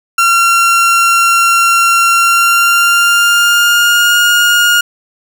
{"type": "tone with pitch glide", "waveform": "30% pulse", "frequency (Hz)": [1370, 1425.7], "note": ["F6", "F6"], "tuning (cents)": [-34, 35], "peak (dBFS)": -4, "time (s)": [0.18, 4.81], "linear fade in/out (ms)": 5, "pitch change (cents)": 69, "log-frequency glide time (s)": [2.14, 4.19], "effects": []}